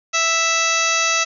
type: harmonic tone with a mistuned harmonic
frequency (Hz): 659.3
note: E5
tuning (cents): 0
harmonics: 1 / 2 / 3 / 4 / 5 / 6 / 7 / 8 / 9 / 10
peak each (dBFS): -28 / -22 / -25 / -21 / -30 / -27 / -29 / -30 / -23 / -27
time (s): 0.13-1.25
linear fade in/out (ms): 20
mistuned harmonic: 6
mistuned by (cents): -26
effects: none